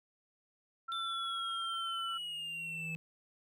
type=tone; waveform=sine; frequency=1354 Hz; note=E6; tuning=46 cents sharp; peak=-37 dBFS; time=0.88-2.18 s; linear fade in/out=10 ms
type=exponential sweep; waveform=triangle; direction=down; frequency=3555 to 2610 Hz; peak=-37 dBFS; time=0.92-2.95 s; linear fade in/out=0 ms
type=tone with exponential growth; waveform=triangle; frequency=162.3 Hz; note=E3; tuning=27 cents flat; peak=-37 dBFS; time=1.99-2.96 s; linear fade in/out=0 ms; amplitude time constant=210 ms
effects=none